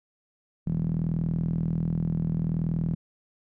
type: tone with band-pass filter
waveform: sawtooth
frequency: 40.64 Hz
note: E1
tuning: 24 cents flat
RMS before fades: -27 dBFS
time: 0.66-2.95 s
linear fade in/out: 10 ms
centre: 170 Hz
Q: 5.5
effects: none